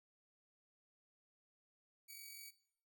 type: tone with amplitude modulation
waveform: 5% pulse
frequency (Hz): 2273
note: C#7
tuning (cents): +43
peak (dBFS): -40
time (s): 2.08-2.51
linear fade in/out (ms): 20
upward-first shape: sine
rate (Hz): 45.5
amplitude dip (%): 45
effects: noise-tail reverb RT60 0.6 s tail -17 dB re dry